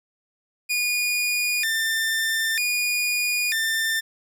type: tone with vibrato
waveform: sawtooth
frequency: 2093 Hz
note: C7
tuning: in tune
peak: -18 dBFS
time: 0.69-4.01 s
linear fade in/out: 20 ms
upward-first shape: square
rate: 0.53 Hz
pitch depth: 270 cents each way
effects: 10-bit